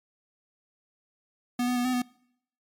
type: tone with pitch steps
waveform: square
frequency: 244.9 / 248.1 / 244.4 / 253.7 / 247 Hz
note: B3 / B3 / B3 / B3 / B3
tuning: -14 / +8 / -18 / +47 / 0 cents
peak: -25 dBFS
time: 1.59-2.02 s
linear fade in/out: 5 ms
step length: 86 ms
effects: noise-tail reverb RT60 0.7 s tail -23 dB re dry + MP3 96 kbps